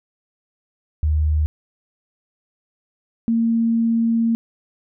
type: tone pair in turn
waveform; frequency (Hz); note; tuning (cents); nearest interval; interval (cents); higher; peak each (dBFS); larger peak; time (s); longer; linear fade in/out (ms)
sine; 76.5 / 229.2; D#2 / A#3; -29 / -29; octave + perfect fifth; 1900; second; -15; neither; 1.03-1.46 / 3.28-4.35; second; 0
effects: none